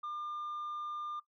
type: tone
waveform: sine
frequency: 1200 Hz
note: D6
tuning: 37 cents sharp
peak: -35 dBFS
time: 0.03-1.2 s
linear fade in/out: 10 ms
effects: noise-tail reverb RT60 0.1 s tail -18 dB re dry + tanh soft clip ceiling -36 dBFS